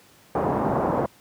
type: low-pass noise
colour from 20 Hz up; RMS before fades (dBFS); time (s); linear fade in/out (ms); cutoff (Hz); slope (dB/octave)
white; -23; 0.35-1.06; 2; 900; 24
effects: pink hiss -54 dBFS RMS until 1.2 s + high-pass 100 Hz 12 dB/octave